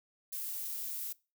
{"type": "noise", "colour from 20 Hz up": "violet", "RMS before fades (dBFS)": -39, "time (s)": [0.32, 1.13], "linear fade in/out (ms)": 10, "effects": ["noise-tail reverb RT60 0.3 s tail -22 dB re dry"]}